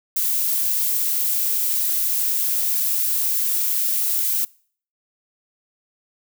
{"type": "noise", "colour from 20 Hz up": "violet", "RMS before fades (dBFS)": -21, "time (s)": [0.16, 4.45], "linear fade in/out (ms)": 5, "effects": ["noise-tail reverb RT60 0.5 s tail -24 dB re dry"]}